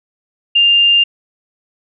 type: tone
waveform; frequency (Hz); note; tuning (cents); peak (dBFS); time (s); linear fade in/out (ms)
sine; 2800; F7; +4; -7; 0.55-1.04; 10
effects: none